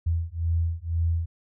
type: beating tone pair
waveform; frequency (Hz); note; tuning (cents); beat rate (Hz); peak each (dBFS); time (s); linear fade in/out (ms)
sine; 82.41 / 84.41; E2 / E2; 0 / +42; 2; -26; 0.06-1.26; 10
effects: none